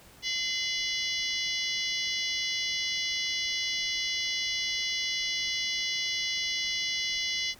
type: harmonic tone with a mistuned harmonic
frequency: 684 Hz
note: F5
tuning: 36 cents flat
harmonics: 3 / 4 / 5 / 6 / 7 / 8 / 9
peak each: -34 / -35 / -36 / -37 / -37 / -38 / -39 dBFS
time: 0.22-7.55 s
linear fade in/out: 50 ms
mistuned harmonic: 4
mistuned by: +130 cents
effects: pink hiss -54 dBFS RMS until 7.59 s